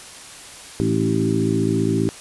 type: harmonic tone with a mistuned harmonic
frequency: 55 Hz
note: A1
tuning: in tune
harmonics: 2 / 3 / 4 / 5 / 6 / 7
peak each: -24 / -24 / -24 / -24 / -24 / -24 dBFS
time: 0.8-2.09 s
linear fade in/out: 0 ms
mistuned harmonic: 6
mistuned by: -30 cents
effects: white hiss -39 dBFS RMS until 2.2 s + resampled to 24000 Hz